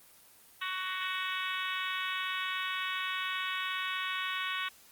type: harmonic tone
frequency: 372.7 Hz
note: F#4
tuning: 13 cents sharp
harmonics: 3 / 4 / 5 / 6 / 7 / 8 / 9 / 10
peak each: -38 / -39 / -40 / -41 / -41 / -42 / -43 / -43 dBFS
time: 0.61-4.69 s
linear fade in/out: 10 ms
effects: white hiss -58 dBFS RMS until 4.91 s + Opus 24 kbps